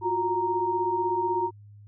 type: tone cluster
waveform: sine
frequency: 351.7 / 367.8 / 931 Hz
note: F4 / F#4 / A#5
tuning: +12 / -10 / -2 cents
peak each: -31 / -30 / -25 dBFS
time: 0.01-1.51 s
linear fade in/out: 50 ms
effects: added 103 Hz sine -46 dBFS peak until 1.87 s